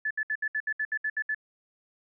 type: tone bursts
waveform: sine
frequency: 1733 Hz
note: A6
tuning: 27 cents flat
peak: -26 dBFS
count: 11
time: 0.05-1.347 s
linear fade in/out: 5 ms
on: 57 ms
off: 67 ms
effects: none